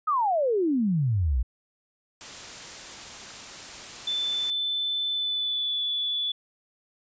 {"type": "exponential sweep", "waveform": "sine", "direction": "down", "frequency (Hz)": [1299, 55], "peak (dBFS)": -21, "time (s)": [0.07, 1.43], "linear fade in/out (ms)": 10}
{"type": "noise", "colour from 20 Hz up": "white", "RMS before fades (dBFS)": -40, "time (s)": [2.21, 4.5], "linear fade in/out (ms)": 0}
{"type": "tone with pitch glide", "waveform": "sine", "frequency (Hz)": [3520, 3448], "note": ["A7", "A7"], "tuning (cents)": [0, -36], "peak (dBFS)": -25, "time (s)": [4.07, 6.32], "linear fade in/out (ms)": 5, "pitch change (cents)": -36, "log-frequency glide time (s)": [5.1, 5.79]}
{"effects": ["resampled to 16000 Hz"]}